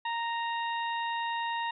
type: harmonic tone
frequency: 930 Hz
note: A#5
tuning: 4 cents flat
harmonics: 1 / 2 / 3 / 4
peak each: -31 / -37 / -41 / -43 dBFS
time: 0.05-1.71 s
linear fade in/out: 5 ms
effects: none